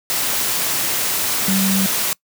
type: tone in noise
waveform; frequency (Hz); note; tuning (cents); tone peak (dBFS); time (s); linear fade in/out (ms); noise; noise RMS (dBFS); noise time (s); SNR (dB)
sine; 193; G3; -27; -16; 1.48-1.86; 0; white; -20; 0.1-2.13; +1
effects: noise-tail reverb RT60 0.1 s tail -24 dB re dry + high-pass 100 Hz 12 dB/octave